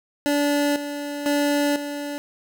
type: tone with tremolo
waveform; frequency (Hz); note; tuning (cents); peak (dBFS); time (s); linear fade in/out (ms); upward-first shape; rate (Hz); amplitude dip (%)
25% pulse; 289.1; D4; -27; -15; 0.26-2.18; 0; square; 1; 65
effects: none